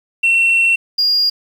sine tone pair in turn, 2713 / 4834 Hz, E7 / D8, +49 / +49 cents, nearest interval minor seventh, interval 1000 cents, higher second, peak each -8 / -10 dBFS, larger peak first, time 0.23-0.76 / 0.98-1.3 s, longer first, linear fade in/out 10 ms, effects tanh soft clip ceiling -8 dBFS + 7-bit

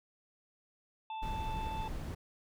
harmonic tone, 880 Hz, A5, in tune, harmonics 1 / 3 / 4, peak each -38 / -52 / -54 dBFS, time 1.1-1.88 s, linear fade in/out 2 ms
brown noise, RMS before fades -39 dBFS, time 1.22-2.15 s, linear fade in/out 10 ms
effects none

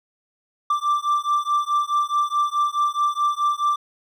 triangle beating tone pair, 1174.7 / 1179.4 Hz, D6 / D6, 0 / +7 cents, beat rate 4.7 Hz, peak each -20 dBFS, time 0.7-3.76 s, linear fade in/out 5 ms, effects none

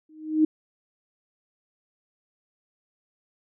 sine tone with exponential growth, 311.1 Hz, D#4, in tune, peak -13 dBFS, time 0.09-0.45 s, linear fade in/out 5 ms, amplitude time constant 78 ms, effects none

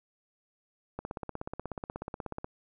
click train, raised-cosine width 1 ms, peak -22 dBFS, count 25, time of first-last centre 0.99-2.445 s, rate 16.5 Hz, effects none

